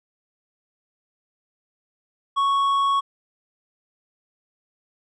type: tone with hard clipping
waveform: sine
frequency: 1108.7 Hz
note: C#6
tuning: in tune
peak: -19 dBFS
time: 2.36-3.01 s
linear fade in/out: 20 ms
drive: 5 dB
effects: resampled to 22050 Hz